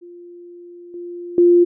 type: tone with level steps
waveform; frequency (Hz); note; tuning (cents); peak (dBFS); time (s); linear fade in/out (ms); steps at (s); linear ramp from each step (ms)
sine; 349.2; F4; 0; -36 / -28 / -8; 0.01-1.65; 20; 0.94 / 1.38; 2
effects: none